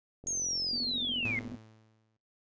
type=click train; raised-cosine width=2 ms; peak=-35 dBFS; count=59; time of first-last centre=0.24-1.543 s; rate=44.5 Hz
type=linear sweep; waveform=sine; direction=down; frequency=6645 to 2047 Hz; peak=-30 dBFS; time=0.27-1.39 s; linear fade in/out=0 ms
type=tone with tremolo; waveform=sine; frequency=244.6 Hz; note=B3; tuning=16 cents flat; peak=-38 dBFS; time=0.73-1.57 s; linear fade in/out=0 ms; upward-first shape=square; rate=14 Hz; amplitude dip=75%
type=tone with exponential decay; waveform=sawtooth; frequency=110.1 Hz; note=A2; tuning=2 cents sharp; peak=-32 dBFS; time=1.25-2.17 s; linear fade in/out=0 ms; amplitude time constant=200 ms
effects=noise-tail reverb RT60 0.4 s tail -25 dB re dry + resampled to 16000 Hz